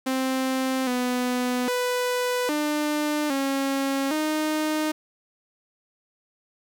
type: tone with pitch steps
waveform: sawtooth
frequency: 261.9 / 248.8 / 495.6 / 299.2 / 273 / 308.4 Hz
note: C4 / B3 / B4 / D4 / C#4 / D#4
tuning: +2 / +13 / +6 / +32 / -26 / -15 cents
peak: -19 dBFS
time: 0.06-4.92 s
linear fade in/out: 10 ms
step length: 810 ms
effects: 10-bit